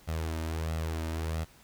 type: tone with flanger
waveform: sawtooth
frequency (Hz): 80.4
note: E2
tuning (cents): -43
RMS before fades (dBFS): -33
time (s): 0.07-1.45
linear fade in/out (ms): 20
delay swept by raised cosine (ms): 1.5 to 3.3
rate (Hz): 1.5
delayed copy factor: +0.5
effects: pink hiss -58 dBFS RMS until 1.63 s